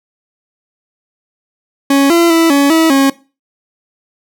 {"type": "tone with pitch steps", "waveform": "40% pulse", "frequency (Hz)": [277.1, 339.2, 329.7, 281.5, 323.8, 273.1], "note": ["C#4", "E4", "E4", "C#4", "E4", "C#4"], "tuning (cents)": [-1, 50, 0, 27, -31, -26], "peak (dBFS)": -6, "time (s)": [1.9, 3.1], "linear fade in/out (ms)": 5, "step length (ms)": 200, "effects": ["noise-tail reverb RT60 0.3 s tail -19 dB re dry"]}